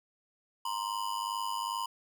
square ring-modulated tone, 990 Hz, B5, 4 cents sharp, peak -30 dBFS, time 0.65-1.86 s, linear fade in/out 5 ms, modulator 51.2 Hz, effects none

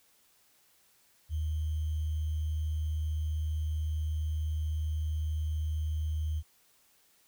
sine tone with sample-and-hold, 77.78 Hz, D#2, in tune, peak -29 dBFS, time 1.29-6.43 s, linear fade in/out 50 ms, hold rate 3150 Hz, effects white hiss -66 dBFS RMS until 7.27 s

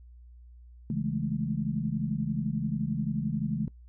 sine chord, A major seventh, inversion first, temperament equal with one note detuned, 138.59 / 164.81 / 207.7 / 219.1 Hz, C#3 / E3 / G#3 / A3, 0 / 0 / 0 / -7 cents, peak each -33 dBFS, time 0.9-3.68 s, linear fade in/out 2 ms, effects noise-tail reverb RT60 0.1 s tail -23 dB re dry + added 60 Hz sine -48 dBFS peak until 3.88 s

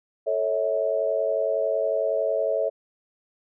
sine chord, A major, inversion none, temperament equal with one note detuned, 440 / 554.4 / 645.3 Hz, A4 / C#5 / E5, 0 / 0 / -37 cents, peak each -28 / -25 / -25 dBFS, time 0.26-2.7 s, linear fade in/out 20 ms, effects none

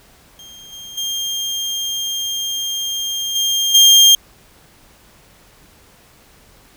30% pulse tone with level steps, 3203 Hz, G7, 37 cents sharp, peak -34 / -29 / -17 / -12 / -3 dBFS, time 0.39-4.15 s, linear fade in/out 2 ms, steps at 0.72 / 0.97 / 3.35 / 3.74 s, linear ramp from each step 10 ms, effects pink hiss -49 dBFS RMS until 6.76 s

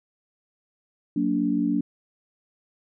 sine chord, Gb augmented, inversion none, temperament just, 185 / 231.2 / 289.1 Hz, Gb3 / Bb3 / D4, 0 / -14 / -27 cents, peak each -28 / -26 / -23 dBFS, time 1.16-1.81 s, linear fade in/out 5 ms, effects none

